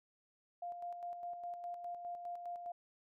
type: tone with tremolo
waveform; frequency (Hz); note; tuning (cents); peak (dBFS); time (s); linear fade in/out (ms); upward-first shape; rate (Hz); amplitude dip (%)
sine; 700; F5; +4; -40; 0.62-2.72; 5; square; 4.9; 45
effects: none